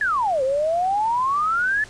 sine exponential two-way sweep, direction down then up, 1760 to 514 to 1760 Hz, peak -18 dBFS, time 0.01-1.84 s, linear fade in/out 2 ms, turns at 0.43 s, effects pink hiss -44 dBFS RMS until 1.89 s + resampled to 22050 Hz

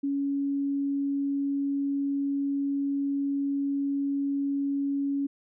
sine tone, 279.6 Hz, C#4, 15 cents sharp, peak -25 dBFS, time 0.03-5.27 s, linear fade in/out 10 ms, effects none

